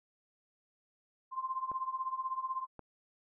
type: tone with tremolo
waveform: sine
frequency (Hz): 1046.5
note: C6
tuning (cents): 0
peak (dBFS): -30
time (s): 1.31-2.67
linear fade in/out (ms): 50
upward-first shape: triangle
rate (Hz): 16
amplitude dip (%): 90
type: clicks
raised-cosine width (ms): 1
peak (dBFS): -32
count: 2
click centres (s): 1.716 / 2.793
effects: none